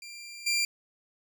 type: tone with level steps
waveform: 20% pulse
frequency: 2376 Hz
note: D7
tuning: 20 cents sharp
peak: -37 / -20 dBFS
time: 0.02-0.65 s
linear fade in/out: 2 ms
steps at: 0.46 s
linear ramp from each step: 10 ms
effects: none